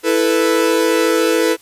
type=chord; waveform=45% pulse; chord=E suspended fourth; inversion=none; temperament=equal; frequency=329.6 / 440 / 493.9 Hz; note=E4 / A4 / B4; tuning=0 / 0 / 0 cents; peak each=-17 dBFS; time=0.03-1.57 s; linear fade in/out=50 ms; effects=white hiss -48 dBFS RMS until 1.61 s + resampled to 32000 Hz